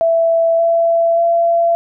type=tone with pitch steps; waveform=sine; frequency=663 / 670.3 / 677.7 Hz; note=E5 / E5 / E5; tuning=+10 / +29 / +48 cents; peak=-10 dBFS; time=0.01-1.75 s; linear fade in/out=0 ms; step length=580 ms; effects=none